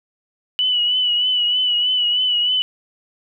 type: tone with vibrato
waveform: sine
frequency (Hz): 2960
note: F#7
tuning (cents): 0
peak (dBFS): -15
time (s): 0.59-2.62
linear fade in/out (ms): 0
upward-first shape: triangle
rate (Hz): 3.2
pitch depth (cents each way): 48
effects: none